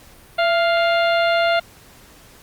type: harmonic tone with a mistuned harmonic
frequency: 700 Hz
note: F5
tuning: 4 cents sharp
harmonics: 1 / 2 / 3 / 4 / 5 / 6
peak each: -16 / -22 / -26 / -28 / -30 / -32 dBFS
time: 0.38-1.6 s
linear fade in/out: 10 ms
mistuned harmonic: 1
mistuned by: -64 cents
effects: pink hiss -47 dBFS RMS until 2.42 s + Opus 48 kbps